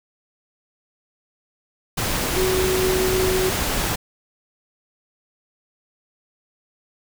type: tone in noise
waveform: sine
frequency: 372.9 Hz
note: F#4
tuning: 14 cents sharp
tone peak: -19 dBFS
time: 2.36-3.5 s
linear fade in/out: 10 ms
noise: pink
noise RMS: -23 dBFS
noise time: 1.97-3.96 s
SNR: +1 dB
effects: none